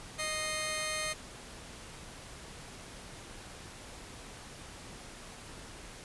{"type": "tone pair together", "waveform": "10% pulse", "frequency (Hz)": [620, 2108], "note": ["D#5", "C7"], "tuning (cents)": [-6, 12], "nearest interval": "octave + major sixth", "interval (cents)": 2118, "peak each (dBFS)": -27, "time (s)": [0.18, 1.14], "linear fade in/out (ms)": 20, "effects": ["pink hiss -48 dBFS RMS until 6.04 s", "resampled to 24000 Hz"]}